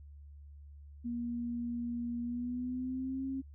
sine tone with pitch glide, 238.1 to 267.3 Hz, A#3 to C4, +37 to +37 cents, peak -34 dBFS, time 1.04-3.42 s, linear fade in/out 20 ms, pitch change +200 cents, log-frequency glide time 2.22-3.25 s, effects added 72 Hz sine -49 dBFS peak until 3.54 s

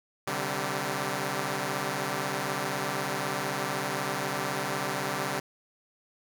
5% pulse chord, C suspended second, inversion none, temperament equal with one note detuned, 130.81 / 146.83 / 193.08 Hz, C3 / D3 / G3, 0 / 0 / -26 cents, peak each -23 / -22 / -22 dBFS, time 0.27-5.4 s, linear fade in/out 5 ms, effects none

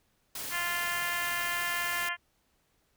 white noise, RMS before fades -38 dBFS, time 0.35-2.09 s, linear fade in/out 5 ms
harmonic tone, 348.1 Hz, F4, 6 cents flat, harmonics 2 / 3 / 4 / 5 / 6 / 7 / 8 / 9, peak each -43 / -38 / -40 / -34 / -37 / -42 / -42 / -43 dBFS, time 0.5-2.17 s, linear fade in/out 50 ms
effects pink hiss -72 dBFS RMS until 2.96 s

